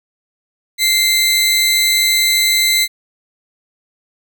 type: tone pair together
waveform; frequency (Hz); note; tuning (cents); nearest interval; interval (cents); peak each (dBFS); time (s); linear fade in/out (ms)
sawtooth; 2093 / 3951; C7 / B7; 0 / 0; major seventh; 1100; -11; 0.78-2.88; 50
effects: none